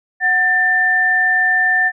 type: tone pair together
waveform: sine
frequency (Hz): 740 / 1783.6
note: F#5 / A6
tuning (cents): 0 / +23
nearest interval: octave + minor third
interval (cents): 1523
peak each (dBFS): -21 / -12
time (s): 0.2-1.92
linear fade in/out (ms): 50
effects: none